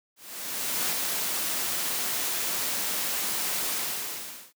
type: noise with ADSR envelope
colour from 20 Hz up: white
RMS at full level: -27 dBFS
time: 0.16-4.53 s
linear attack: 730 ms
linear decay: 48 ms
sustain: -2 dB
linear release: 810 ms
effects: noise-tail reverb RT60 0.1 s tail -26 dB re dry + high-pass 150 Hz 12 dB/octave